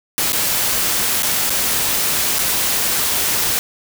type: noise with dropouts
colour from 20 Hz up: white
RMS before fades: -18 dBFS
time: 0.18-3.59 s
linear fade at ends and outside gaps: 0 ms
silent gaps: 0.321-0.331 / 1.223-1.231 / 1.496-1.504 / 2.386-2.391 s
effects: none